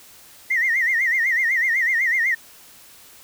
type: tone with vibrato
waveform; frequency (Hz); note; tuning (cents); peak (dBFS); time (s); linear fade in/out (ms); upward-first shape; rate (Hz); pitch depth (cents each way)
sine; 1970; B6; -5; -16; 0.5-2.35; 10; sine; 8; 140
effects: tanh soft clip ceiling -12 dBFS + white hiss -47 dBFS RMS until 3.23 s